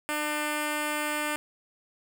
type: tone with notch filter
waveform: 5% pulse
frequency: 299.9 Hz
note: D4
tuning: 36 cents sharp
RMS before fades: -30 dBFS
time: 0.09-1.36 s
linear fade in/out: 0 ms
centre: 3900 Hz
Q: 1.8
effects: none